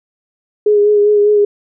sine tone with vibrato, 415.3 Hz, G#4, in tune, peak -7 dBFS, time 0.66-1.45 s, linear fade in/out 5 ms, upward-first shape sine, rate 5 Hz, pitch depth 24 cents each way, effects none

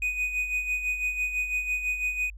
triangle tone with tremolo, 2489 Hz, D#7, in tune, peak -22 dBFS, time 0.02-2.3 s, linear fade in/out 2 ms, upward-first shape sine, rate 6 Hz, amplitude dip 60%, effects added 50 Hz sine -40 dBFS peak until 2.37 s

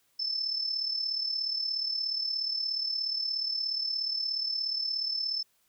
sine tone with amplitude modulation, 5274 Hz, E8, in tune, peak -26 dBFS, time 0.19-5.43 s, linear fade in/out 10 ms, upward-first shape sine, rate 36.9 Hz, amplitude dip 60%, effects white hiss -70 dBFS RMS until 5.68 s

